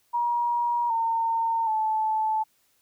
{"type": "tone with pitch steps", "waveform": "sine", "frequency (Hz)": [953, 911.5, 871.9], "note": ["A#5", "A#5", "A5"], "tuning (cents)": [38, -39, -16], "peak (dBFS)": -22, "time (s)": [0.13, 2.44], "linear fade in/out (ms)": 20, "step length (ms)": 770, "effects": ["white hiss -67 dBFS RMS until 2.81 s"]}